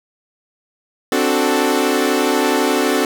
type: chord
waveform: sawtooth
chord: D dominant seventh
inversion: third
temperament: equal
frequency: 261.6 / 293.7 / 370 / 440 Hz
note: C4 / D4 / F#4 / A4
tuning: 0 / 0 / 0 / 0 cents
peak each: -16 dBFS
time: 1.12-3.05 s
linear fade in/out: 2 ms
effects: none